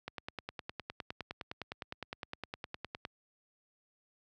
click train, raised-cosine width 0.3 ms, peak -23 dBFS, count 30, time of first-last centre 0.08-3.051 s, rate 9.76 Hz, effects high-pass 60 Hz 12 dB/octave

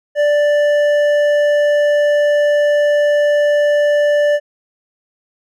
triangle tone with hard clipping, 587.3 Hz, D5, in tune, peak -12 dBFS, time 0.15-4.4 s, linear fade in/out 50 ms, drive 11 dB, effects none

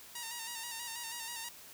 5% pulse tone with vibrato, 932.3 Hz, A#5, in tune, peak -28 dBFS, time 0.15-1.49 s, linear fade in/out 5 ms, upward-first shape square, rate 6.2 Hz, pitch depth 40 cents each way, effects white hiss -53 dBFS RMS until 1.73 s

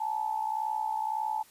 sine tone with amplitude modulation, 870 Hz, A5, 20 cents flat, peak -25 dBFS, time 0-1.43 s, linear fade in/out 10 ms, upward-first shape sine, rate 61.8 Hz, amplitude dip 75%, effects white hiss -58 dBFS RMS until 1.5 s + resampled to 32000 Hz

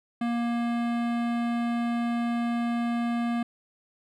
sine tone with hard clipping, 236 Hz, A#3, 22 cents sharp, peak -27 dBFS, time 0.21-3.43 s, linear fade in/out 5 ms, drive 18 dB, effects none

